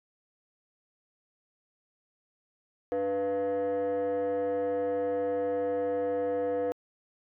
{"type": "tone with frequency modulation", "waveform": "sine", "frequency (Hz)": 493.9, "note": "B4", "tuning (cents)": 0, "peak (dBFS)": -24, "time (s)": [2.92, 6.72], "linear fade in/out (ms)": 0, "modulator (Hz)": 200, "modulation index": 0.67, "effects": ["tanh soft clip ceiling -26 dBFS"]}